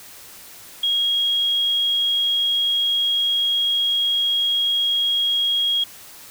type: tone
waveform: sine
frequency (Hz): 3284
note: G#7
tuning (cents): -20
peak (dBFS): -17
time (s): 0.83-5.84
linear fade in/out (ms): 5
effects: white hiss -42 dBFS RMS until 6.3 s